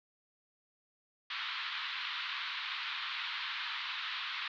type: band-pass noise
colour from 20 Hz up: white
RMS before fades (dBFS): -39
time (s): 1.3-4.48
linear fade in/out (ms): 5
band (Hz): 1000 to 4000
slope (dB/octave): 48
effects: none